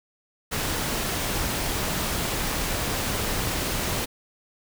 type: noise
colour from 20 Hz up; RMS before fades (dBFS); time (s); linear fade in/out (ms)
pink; -27; 0.51-4.06; 20
effects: none